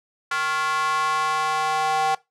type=tone with high-pass filter sweep; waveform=square; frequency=155.56 Hz; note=D#3; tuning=in tune; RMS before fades=-23 dBFS; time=0.31-2.15 s; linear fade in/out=5 ms; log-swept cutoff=1300 to 780 Hz; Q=3.8; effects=noise-tail reverb RT60 0.2 s tail -20 dB re dry + low-pass 8000 Hz 12 dB/octave